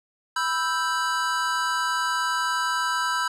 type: chord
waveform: square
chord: E minor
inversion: second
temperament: equal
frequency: 987.8 / 1318.5 / 1568 Hz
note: B5 / E6 / G6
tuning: 0 / 0 / 0 cents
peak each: -28 dBFS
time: 0.36-3.28 s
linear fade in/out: 5 ms
effects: low-pass 9000 Hz 12 dB/octave